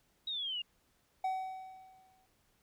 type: exponential sweep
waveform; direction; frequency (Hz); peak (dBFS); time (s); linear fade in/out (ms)
sine; down; 3856 to 2794; -35; 0.27-0.62; 5
type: tone with exponential decay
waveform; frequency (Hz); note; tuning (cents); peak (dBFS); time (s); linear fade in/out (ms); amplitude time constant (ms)
triangle; 755; F#5; +35; -28; 1.24-2.26; 5; 220
effects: pink hiss -73 dBFS RMS until 2.62 s